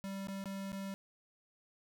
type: tone with dropouts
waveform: square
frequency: 195.2 Hz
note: G3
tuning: 7 cents flat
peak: -40 dBFS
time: 0.04-0.94 s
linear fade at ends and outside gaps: 0 ms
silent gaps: 0.271-0.284 / 0.44-0.457 / 0.719-0.729 s
effects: none